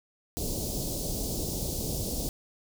pink band-stop noise, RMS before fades -32 dBFS, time 0.37-2.29 s, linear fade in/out 0 ms, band 600 to 4500 Hz, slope 24 dB/octave, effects none

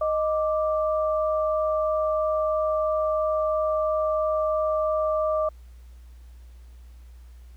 sine tone pair together, 622.3 / 1174.7 Hz, D#5 / D6, 0 / 0 cents, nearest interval major seventh, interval 1100 cents, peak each -22 / -28 dBFS, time 0.01-5.49 s, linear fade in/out 5 ms, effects added 60 Hz sine -43 dBFS peak until 7.56 s + pink hiss -63 dBFS RMS until 7.56 s

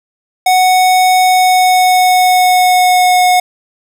square tone with pitch glide, 740 to 727.7 Hz, F#5 to F#5, 0 to -29 cents, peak -7 dBFS, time 0.46-3.4 s, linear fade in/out 5 ms, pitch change -29 cents, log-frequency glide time 1.19-3.23 s, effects none

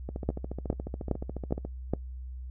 two click trains, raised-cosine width 2 ms, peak -22 / -13 dBFS, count 23 / 5, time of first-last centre 0.09-1.65 / 0.29-1.936 s, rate 14.1 / 2.43 Hz, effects noise-tail reverb RT60 0.1 s tail -21 dB re dry + added 63 Hz sine -37 dBFS peak until 2.5 s

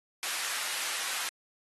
pink high-pass noise, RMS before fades -34 dBFS, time 0.23-1.29 s, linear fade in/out 0 ms, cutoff 1300 Hz, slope 12 dB/octave, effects AAC 32 kbps

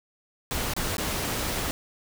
pink noise with dropouts, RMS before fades -29 dBFS, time 0.51-1.71 s, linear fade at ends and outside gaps 0 ms, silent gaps 0.736-0.765 / 0.968-0.982 s, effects none

